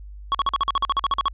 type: tone bursts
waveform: square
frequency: 1108.7 Hz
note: C#6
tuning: in tune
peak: -18 dBFS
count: 14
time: 0.32-1.282 s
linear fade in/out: 0 ms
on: 26 ms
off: 46 ms
effects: added 50 Hz sine -36 dBFS peak until 1.33 s + resampled to 8000 Hz